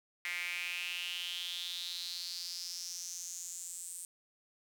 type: tone with high-pass filter sweep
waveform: sawtooth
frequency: 176 Hz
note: F3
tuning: 14 cents sharp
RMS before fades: -41 dBFS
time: 0.25-4.05 s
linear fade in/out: 0 ms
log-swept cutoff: 2100 to 8600 Hz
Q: 5.9
effects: none